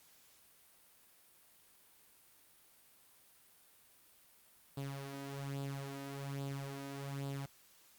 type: tone with flanger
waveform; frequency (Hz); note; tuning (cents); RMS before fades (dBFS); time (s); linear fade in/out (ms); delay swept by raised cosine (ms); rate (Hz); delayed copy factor
sawtooth; 138.59; C#3; 0; -43; 4.77-7.46; 5; 0.24 to 3.24; 1.2; +0.6
effects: white hiss -65 dBFS RMS until 7.98 s + Opus 48 kbps